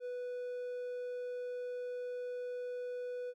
triangle tone, 493.9 Hz, B4, in tune, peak -36 dBFS, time 0-3.34 s, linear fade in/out 50 ms, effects none

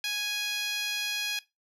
10% pulse tone with high-pass filter, 830.6 Hz, G#5, in tune, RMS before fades -31 dBFS, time 0.04-1.39 s, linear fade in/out 2 ms, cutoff 2200 Hz, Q 0.94, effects noise-tail reverb RT60 0.2 s tail -19 dB re dry + low-pass 11000 Hz 12 dB/octave

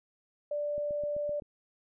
sine tone, 587.3 Hz, D5, in tune, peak -30 dBFS, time 0.51-1.4 s, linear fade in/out 5 ms
click train, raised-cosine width 3 ms, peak -35 dBFS, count 6, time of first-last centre 0.78-1.422 s, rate 7.79 Hz
effects none

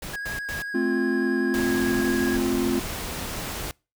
pink noise bursts, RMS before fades -35 dBFS, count 3, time 0.02-0.624 s, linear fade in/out 5 ms, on 140 ms, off 92 ms
triangle tone with vibrato, 1649 Hz, G#6, 13 cents flat, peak -28 dBFS, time 0.13-2.37 s, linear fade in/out 10 ms, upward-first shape triangle, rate 11 Hz, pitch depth 20 cents each way
triangle chord, F major, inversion first, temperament just, 218.3 / 261.9 / 349.2 Hz, A3 / C4 / F4, -13 / +2 / 0 cents, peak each -26 / -23 / -23 dBFS, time 0.74-2.8 s, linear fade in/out 10 ms
pink noise, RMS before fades -32 dBFS, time 1.54-3.71 s, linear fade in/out 0 ms
effects noise-tail reverb RT60 0.3 s tail -26 dB re dry

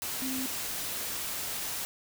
sine tone in noise, 261.6 Hz, C4, in tune, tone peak -33 dBFS, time 0.22-0.46 s, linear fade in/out 0 ms, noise white, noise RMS -35 dBFS, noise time 0.02-1.85 s, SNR -1 dB, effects none

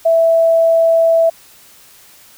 sine tone, 659.3 Hz, E5, in tune, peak -8 dBFS, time 0.05-1.3 s, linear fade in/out 10 ms, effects white hiss -44 dBFS RMS until 2.37 s

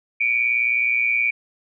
sine tone pair together, 2279 / 2398 Hz, C#7 / D7, +47 / +36 cents, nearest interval minor second, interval 89 cents, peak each -20 dBFS, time 0.2-1.31 s, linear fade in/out 10 ms, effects none

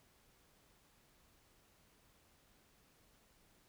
silence, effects pink hiss -70 dBFS RMS until 3.68 s

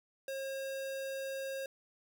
square tone, 539 Hz, C#5, 49 cents flat, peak -38 dBFS, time 0.28-1.66 s, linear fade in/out 2 ms, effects none

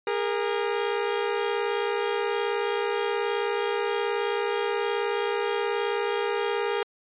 sawtooth tone pair together, 408.4 / 467.2 Hz, G#4 / A#4, -29 / +4 cents, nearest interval major second, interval 233 cents, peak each -23 / -24 dBFS, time 0.07-6.83 s, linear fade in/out 2 ms, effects resampled to 8000 Hz

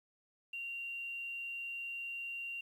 sine tone, 2765 Hz, F7, 18 cents flat, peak -39 dBFS, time 0.53-2.61 s, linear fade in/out 5 ms, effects 11-bit

